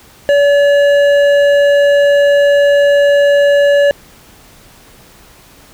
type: tone with hard clipping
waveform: sine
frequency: 571 Hz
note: D5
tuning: 49 cents flat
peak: -8 dBFS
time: 0.29-3.91 s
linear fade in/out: 0 ms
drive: 9 dB
effects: pink hiss -42 dBFS RMS until 5.73 s